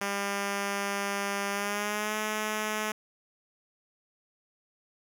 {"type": "tone with pitch glide", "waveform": "5% pulse", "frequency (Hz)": [200, 214.4], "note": ["G3", "A3"], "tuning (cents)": [35, -45], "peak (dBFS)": -18, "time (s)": [0.01, 2.92], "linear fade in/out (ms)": 5, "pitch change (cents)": 120, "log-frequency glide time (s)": [1.51, 2.16], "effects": []}